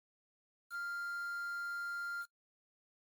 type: tone with quantisation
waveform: triangle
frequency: 1396.9 Hz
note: F6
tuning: in tune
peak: -36 dBFS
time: 0.7-2.26 s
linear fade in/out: 50 ms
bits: 9
effects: noise-tail reverb RT60 0.1 s tail -22 dB re dry + MP3 96 kbps